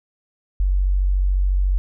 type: tone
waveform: sine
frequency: 47 Hz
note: F#1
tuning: 28 cents sharp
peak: -15 dBFS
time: 0.6-1.78 s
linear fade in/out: 0 ms
effects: none